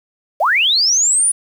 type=linear sweep; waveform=sine; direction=up; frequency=523.3 to 9850 Hz; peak=-11 dBFS; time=0.4-1.32 s; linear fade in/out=10 ms; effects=7-bit